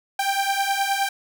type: beating tone pair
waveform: sawtooth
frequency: 784 / 793.6 Hz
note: G5 / G5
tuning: 0 / +21 cents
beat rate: 9.6 Hz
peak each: -20 dBFS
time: 0.19-1.09 s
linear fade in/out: 5 ms
effects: none